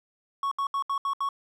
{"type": "tone bursts", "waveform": "triangle", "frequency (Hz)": 1108.7, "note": "C#6", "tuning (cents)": 0, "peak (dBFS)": -23, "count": 6, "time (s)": [0.43, 1.289], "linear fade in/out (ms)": 2, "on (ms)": 84, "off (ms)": 71, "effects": []}